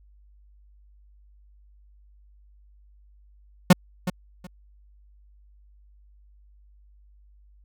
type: tone with echo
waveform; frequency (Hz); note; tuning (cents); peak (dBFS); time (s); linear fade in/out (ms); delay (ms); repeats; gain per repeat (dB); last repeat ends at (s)
45% pulse; 180.9; F#3; -39; -9; 3.7-3.73; 5; 370; 2; -14; 4.47
effects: added 50 Hz sine -52 dBFS peak until 7.64 s